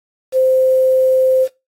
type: tone with quantisation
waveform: sine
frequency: 520 Hz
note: C5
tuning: 11 cents flat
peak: -10 dBFS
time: 0.32-1.48 s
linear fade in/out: 50 ms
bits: 6
effects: noise-tail reverb RT60 0.2 s tail -17 dB re dry + AAC 48 kbps